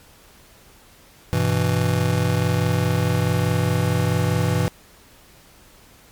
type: chord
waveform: square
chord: E minor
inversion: first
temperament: just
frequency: 98.89 / 123.61 / 164.81 Hz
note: G2 / B2 / E3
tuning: +16 / +2 / 0 cents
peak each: -23 dBFS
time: 1.33-4.68 s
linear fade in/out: 0 ms
effects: pink hiss -50 dBFS RMS until 6.11 s + MP3 96 kbps